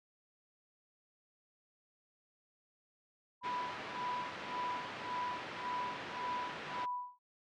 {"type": "tone with tremolo", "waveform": "sine", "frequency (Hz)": 987.8, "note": "B5", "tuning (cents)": 0, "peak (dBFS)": -35, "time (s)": [3.41, 7.19], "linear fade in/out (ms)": 50, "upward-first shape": "sine", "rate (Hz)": 1.8, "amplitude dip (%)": 95}
{"type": "band-pass noise", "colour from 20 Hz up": "white", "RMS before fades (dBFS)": -45, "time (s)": [3.43, 6.86], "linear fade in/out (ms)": 20, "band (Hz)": [130, 2200], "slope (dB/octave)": 12}
{"effects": ["low-pass 5000 Hz 12 dB/octave"]}